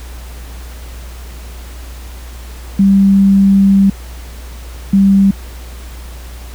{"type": "tone pair in turn", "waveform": "sine", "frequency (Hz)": [196.1, 196.1], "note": ["G3", "G3"], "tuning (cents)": [1, 1], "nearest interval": "unison", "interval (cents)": 0, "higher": "neither", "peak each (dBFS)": -5, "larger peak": "neither", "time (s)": [[2.79, 3.9], [4.93, 5.31]], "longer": "first", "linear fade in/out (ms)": 5, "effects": ["added 60 Hz sine -27 dBFS peak until 6.54 s", "pink hiss -37 dBFS RMS until 6.54 s"]}